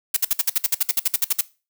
blue noise bursts, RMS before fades -18 dBFS, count 16, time 0.14-1.411 s, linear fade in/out 5 ms, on 26 ms, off 57 ms, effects noise-tail reverb RT60 0.3 s tail -19 dB re dry

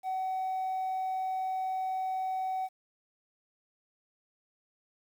triangle tone, 754 Hz, F#5, 32 cents sharp, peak -27 dBFS, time 0.03-2.69 s, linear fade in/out 50 ms, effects tanh soft clip ceiling -26 dBFS + 10-bit

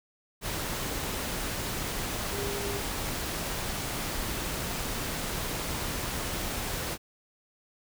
sine tone in noise, 403 Hz, G4, 48 cents sharp, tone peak -35 dBFS, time 2.3-2.82 s, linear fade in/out 50 ms, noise pink, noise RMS -33 dBFS, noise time 0.41-6.98 s, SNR -5 dB, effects none

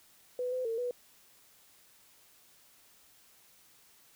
sine tone with pitch steps, 497.7 / 509 / 454.3 / 490.8 Hz, B4 / C5 / A#4 / B4, +13 / -48 / -45 / -11 cents, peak -31 dBFS, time 0.39-0.91 s, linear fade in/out 2 ms, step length 130 ms, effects white hiss -62 dBFS RMS until 4.15 s

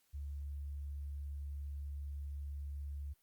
sine tone, 71.3 Hz, C#2, 49 cents sharp, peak -40 dBFS, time 0.13-3.14 s, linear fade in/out 20 ms, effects white hiss -75 dBFS RMS until 3.22 s + Opus 48 kbps

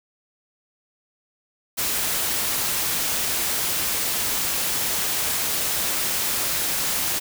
white noise, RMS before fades -24 dBFS, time 1.77-7.2 s, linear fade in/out 20 ms, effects none

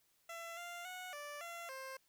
15% pulse tone with pitch steps, 672 / 696 / 734 / 585 / 683 / 529 Hz, E5 / F5 / F#5 / D5 / F5 / C5, +33 / -6 / -14 / -7 / -39 / +19 cents, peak -39 dBFS, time 0.29-1.97 s, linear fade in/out 5 ms, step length 280 ms, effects white hiss -75 dBFS RMS until 2.08 s

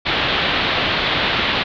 white low-pass noise, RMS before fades -19 dBFS, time 0.05-1.64 s, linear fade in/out 20 ms, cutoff 3900 Hz, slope 48 dB/octave, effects none

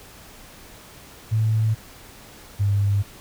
sine tone pair in turn, 110 / 100.64 Hz, A2 / G2, 0 / +46 cents, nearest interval major second, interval 154 cents, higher first, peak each -17 dBFS, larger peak neither, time 1.31-1.75 / 2.59-3.03 s, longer neither, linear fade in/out 20 ms, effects pink hiss -45 dBFS RMS until 3.2 s

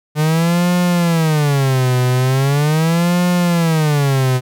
45% pulse tone with vibrato, 149.4 Hz, D3, 30 cents sharp, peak -12 dBFS, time 0.15-4.41 s, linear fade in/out 50 ms, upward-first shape sine, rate 0.4 Hz, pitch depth 300 cents each way, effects none

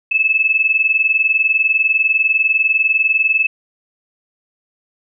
sine tone pair together, 2595 / 2615 Hz, E7 / E7, -28 / -15 cents, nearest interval unison, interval 13 cents, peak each -16 / -14 dBFS, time 0.11-3.47 s, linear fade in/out 10 ms, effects none

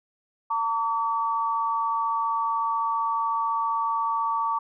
sine tone pair together, 907.2 / 1143 Hz, A#5 / D6, -47 / -47 cents, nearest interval major third, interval 400 cents, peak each -26 / -25 dBFS, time 0.5-4.59 s, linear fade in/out 10 ms, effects none

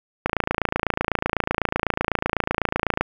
click train, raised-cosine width 0.5 ms, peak -4 dBFS, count 78, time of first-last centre 0.26-3.01 s, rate 28 Hz, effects 7-bit

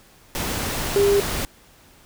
sine tone in noise, 402.2 Hz, G4, 44 cents sharp, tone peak -14 dBFS, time 0.96-1.2 s, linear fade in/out 0 ms, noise pink, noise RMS -26 dBFS, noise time 0.35-1.45 s, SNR +9 dB, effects pink hiss -52 dBFS RMS until 2.05 s

